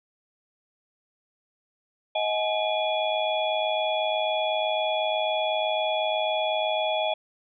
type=tone cluster; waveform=sine; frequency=631 / 739 / 845 / 2427 / 3378 Hz; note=D#5 / F#5 / G#5 / D#7 / G#7; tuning=+24 / -2 / +30 / -44 / +29 cents; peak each=-26 / -32 / -30 / -34 / -31 dBFS; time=2.15-7.14 s; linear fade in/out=5 ms; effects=none